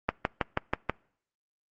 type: click train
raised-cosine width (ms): 0.5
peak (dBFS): -9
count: 6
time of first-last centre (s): 0.09-0.896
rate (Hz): 6.2
effects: noise-tail reverb RT60 0.6 s tail -26 dB re dry + Opus 24 kbps